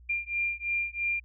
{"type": "beating tone pair", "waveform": "sine", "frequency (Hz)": [2390, 2393], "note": ["D7", "D7"], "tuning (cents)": [30, 32], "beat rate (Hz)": 3, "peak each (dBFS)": -31, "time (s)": [0.09, 1.2], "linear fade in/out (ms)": 10, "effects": ["added 60 Hz sine -50 dBFS peak until 1.24 s"]}